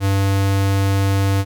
square tone, 98 Hz, G2, in tune, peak -15 dBFS, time 0-1.45 s, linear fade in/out 50 ms, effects none

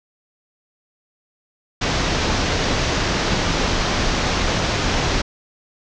pink low-pass noise, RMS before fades -20 dBFS, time 1.81-5.22 s, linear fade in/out 10 ms, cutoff 6400 Hz, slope 48 dB/octave, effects none

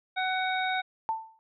harmonic tone, 747 Hz, F#5, 16 cents sharp, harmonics 1 / 2 / 3 / 5, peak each -29 / -32 / -34 / -36 dBFS, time 0.16-0.82 s, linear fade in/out 20 ms
sine tone with exponential decay, 890 Hz, A5, 20 cents sharp, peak -23 dBFS, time 1.09-1.39 s, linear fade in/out 0 ms, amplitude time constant 64 ms
effects none

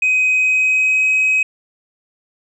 sine tone with pitch glide, 2517 to 2536 Hz, D#7 to D#7, +19 to +32 cents, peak -10 dBFS, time 0.02-1.43 s, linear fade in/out 5 ms, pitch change +13 cents, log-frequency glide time 0.27-1.1 s, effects tanh soft clip ceiling -10 dBFS

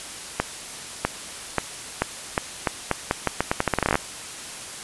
accelerating click train, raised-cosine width 0.5 ms, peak -4 dBFS, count 22, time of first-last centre 0.4-3.955 s, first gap 650 ms, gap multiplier 0.82, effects white hiss -36 dBFS RMS until 4.83 s + resampled to 24000 Hz

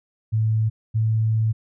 sine tone pair in turn, 110 / 110.59 Hz, A2 / A2, 0 / +9 cents, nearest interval unison, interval 9 cents, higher second, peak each -17 dBFS, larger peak neither, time 0.32-0.7 / 0.94-1.53 s, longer second, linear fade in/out 20 ms, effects none

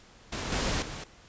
pink noise with level steps, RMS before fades -34 / -29 / -39 dBFS, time 0.32-1.04 s, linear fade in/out 5 ms, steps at 0.52 / 0.82 s, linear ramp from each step 2 ms, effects pink hiss -55 dBFS RMS until 1.28 s + resampled to 16000 Hz

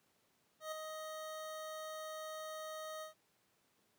25% pulse tone with ADSR envelope, 626 Hz, D#5, 10 cents sharp, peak -35 dBFS, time 0.6-3.14 s, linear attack 120 ms, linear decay 5 ms, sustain -5 dB, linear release 120 ms, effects pink hiss -75 dBFS RMS until 3.98 s + high-pass 150 Hz 12 dB/octave

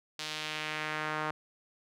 sawtooth tone with band-pass filter sweep, 154 Hz, D#3, 17 cents flat, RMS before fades -36 dBFS, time 0.19-1.31 s, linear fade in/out 2 ms, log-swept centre 4200 to 1200 Hz, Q 1.4, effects none

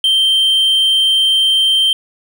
triangle tone, 3136 Hz, G7, in tune, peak -8 dBFS, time 0.04-1.93 s, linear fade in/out 2 ms, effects none

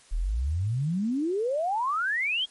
sine exponential sweep, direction up, 35.71 to 3322 Hz, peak -24 dBFS, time 0.11-2.46 s, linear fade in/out 20 ms, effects white hiss -56 dBFS RMS until 2.5 s + MP3 48 kbps

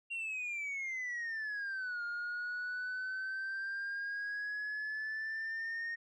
sine exponential two-way sweep, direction down then up, 2774 to 1413 to 1853 Hz, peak -34 dBFS, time 0.1-5.96 s, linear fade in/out 20 ms, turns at 2.03 s, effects tanh soft clip ceiling -35 dBFS

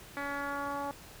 10% pulse tone with low-pass filter sweep, 282.7 Hz, C#4, 34 cents sharp, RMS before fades -36 dBFS, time 0.17-0.91 s, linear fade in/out 0 ms, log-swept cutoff 2200 to 910 Hz, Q 2.1, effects pink hiss -51 dBFS RMS until 1.2 s

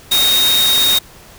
sine tone in noise, 3729 Hz, A#7, in tune, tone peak -11 dBFS, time 0.11-0.99 s, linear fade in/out 10 ms, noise white, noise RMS -18 dBFS, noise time 0.11-0.99 s, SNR +4 dB, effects pink hiss -41 dBFS RMS until 1.38 s

